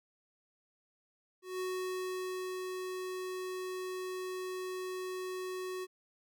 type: tone with ADSR envelope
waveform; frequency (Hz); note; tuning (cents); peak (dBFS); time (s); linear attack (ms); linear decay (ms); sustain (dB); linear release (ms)
square; 370; F#4; 0; -35; 1.42-5.87; 180; 1000; -3; 38
effects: none